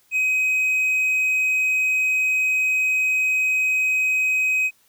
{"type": "tone", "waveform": "triangle", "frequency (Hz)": 2525, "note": "D#7", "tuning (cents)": 25, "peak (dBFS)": -16, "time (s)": [0.11, 4.71], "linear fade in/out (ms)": 50, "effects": ["white hiss -60 dBFS RMS until 4.88 s"]}